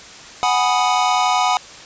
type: chord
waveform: square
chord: G# minor seventh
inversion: third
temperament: equal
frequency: 740 / 830.6 / 987.8 / 1244.5 Hz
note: F#5 / G#5 / B5 / D#6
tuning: 0 / 0 / 0 / 0 cents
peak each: -19 / -23 / -21 / -22 dBFS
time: 0.43-1.57 s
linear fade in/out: 0 ms
effects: white hiss -38 dBFS RMS until 1.85 s + resampled to 16000 Hz